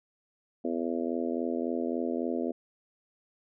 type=harmonic tone; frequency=83.6 Hz; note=E2; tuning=25 cents sharp; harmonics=3 / 4 / 5 / 6 / 7 / 8; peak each=-32 / -34 / -36 / -38 / -39 / -40 dBFS; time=0.64-2.52 s; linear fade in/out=10 ms; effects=none